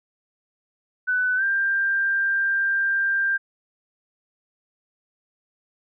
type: tone with pitch glide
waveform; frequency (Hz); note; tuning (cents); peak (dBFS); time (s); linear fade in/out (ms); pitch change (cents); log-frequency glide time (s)
sine; 1499 to 1587.2; F#6 to G6; +22 to +21; -19; 1.07-3.38; 20; +99; 1.36-1.43
effects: none